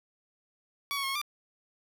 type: tone with pitch steps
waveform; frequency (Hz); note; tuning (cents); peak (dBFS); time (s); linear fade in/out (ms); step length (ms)
15% pulse; 1131 / 1110 / 1081 / 1092 / 1187; C#6 / C#6 / C#6 / C#6 / D6; +34 / +2 / -44 / -26 / +18; -24; 0.91-1.215; 0; 61
effects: none